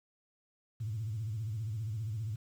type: tone with vibrato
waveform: sine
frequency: 109 Hz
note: A2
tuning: 16 cents flat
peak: -33 dBFS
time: 0.8-2.36 s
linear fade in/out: 10 ms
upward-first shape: sine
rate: 15 Hz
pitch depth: 140 cents each way
effects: tanh soft clip ceiling -29 dBFS + 10-bit